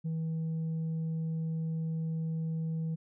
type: tone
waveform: sine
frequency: 161.4 Hz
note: E3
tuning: 36 cents flat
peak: -28 dBFS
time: 0.04-2.96 s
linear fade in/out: 20 ms
effects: tanh soft clip ceiling -30 dBFS